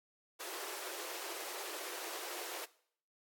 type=high-pass noise; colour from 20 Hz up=pink; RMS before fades=-44 dBFS; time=0.39-2.66 s; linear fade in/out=20 ms; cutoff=330 Hz; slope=96 dB/octave; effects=noise-tail reverb RT60 0.6 s tail -19 dB re dry + AAC 64 kbps